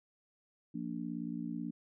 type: harmonic tone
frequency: 58.27 Hz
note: A#1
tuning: in tune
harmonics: 3 / 4 / 5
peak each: -42 / -40 / -41 dBFS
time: 0.74-1.71 s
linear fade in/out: 10 ms
effects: none